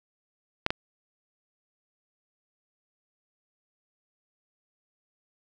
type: clicks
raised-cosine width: 0.3 ms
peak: -7 / -10 dBFS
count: 2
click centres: 0.664 / 0.705 s
effects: none